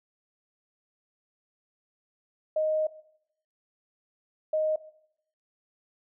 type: tone bursts at uneven times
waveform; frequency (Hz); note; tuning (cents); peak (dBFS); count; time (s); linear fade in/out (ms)
sine; 622.3; D#5; 0; -23; 2; 2.56-2.87 / 4.53-4.76; 5
effects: noise-tail reverb RT60 0.7 s tail -17 dB re dry